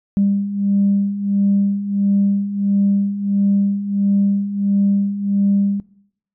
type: beating tone pair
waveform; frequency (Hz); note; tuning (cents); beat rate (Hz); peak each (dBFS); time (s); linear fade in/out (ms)
sine; 198.6 / 200.1; G3 / G3; +23 / +36; 1.5; -20 / -15; 0.17-5.8; 0
effects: noise-tail reverb RT60 0.7 s tail -20 dB re dry + tanh soft clip ceiling -7 dBFS